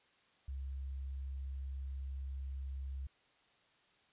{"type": "tone", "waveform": "sine", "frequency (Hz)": 67.3, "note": "C2", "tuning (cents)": 49, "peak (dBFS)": -39, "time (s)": [0.48, 3.07], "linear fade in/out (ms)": 5, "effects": ["white hiss -70 dBFS RMS until 4.12 s", "resampled to 8000 Hz"]}